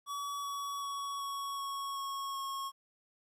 square tone with pitch steps, 1137 / 1129.1 / 1121.3 / 1113.6 / 1105.9 / 1098.3 / 1090.7 Hz, C#6 / C#6 / C#6 / C#6 / C#6 / C#6 / C#6, +44 / +32 / +20 / +8 / -4 / -16 / -28 cents, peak -37 dBFS, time 0.06-2.72 s, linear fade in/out 50 ms, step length 380 ms, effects resampled to 32000 Hz + 12-bit

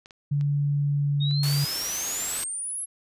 clicks, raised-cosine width 0.2 ms, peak -29 dBFS, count 4, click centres 0.059 / 0.108 / 0.411 / 1.311 s
sine tone with pitch glide, 143.8 to 142.89 Hz, D3 to D3, -36 to -47 cents, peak -21 dBFS, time 0.31-1.65 s, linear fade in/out 10 ms, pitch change -11 cents, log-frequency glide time 0.75-1.52 s
sine exponential sweep, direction up, 3680 to 11140 Hz, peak -29 dBFS, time 1.2-2.86 s, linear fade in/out 20 ms
white noise, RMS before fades -32 dBFS, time 1.43-2.44 s, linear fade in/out 2 ms
effects resampled to 32000 Hz

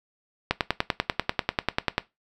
click train, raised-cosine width 0.3 ms, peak -5 dBFS, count 16, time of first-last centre 0.51-1.981 s, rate 10.2 Hz, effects noise-tail reverb RT60 0.2 s tail -18 dB re dry

